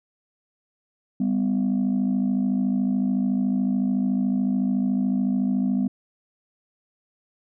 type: tone pair together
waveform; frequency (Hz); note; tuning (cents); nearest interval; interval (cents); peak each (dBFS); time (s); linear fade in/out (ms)
sine; 197.6 / 251.4; G3 / B3; +14 / +31; major third; 417; -21; 1.2-5.88; 5
effects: tanh soft clip ceiling -16 dBFS